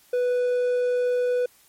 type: tone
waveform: triangle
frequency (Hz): 493.9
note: B4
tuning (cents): 0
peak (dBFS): -18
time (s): 0.13-1.46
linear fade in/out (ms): 5
effects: white hiss -57 dBFS RMS until 1.68 s + MP3 64 kbps